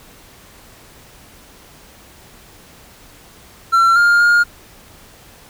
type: tone with pitch steps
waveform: triangle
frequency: 1355 / 1407 / 1418 Hz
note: E6 / F6 / F6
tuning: +47 / +12 / +26 cents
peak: -7 dBFS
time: 3.72-4.44 s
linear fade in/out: 20 ms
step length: 240 ms
effects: pink hiss -44 dBFS RMS until 5.49 s